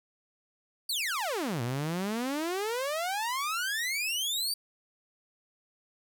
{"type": "exponential two-way sweep", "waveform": "sawtooth", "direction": "down then up", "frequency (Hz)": [4729, 114.7, 4729], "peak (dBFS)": -26, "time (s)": [0.89, 4.54], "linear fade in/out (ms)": 5, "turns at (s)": 1.62, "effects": []}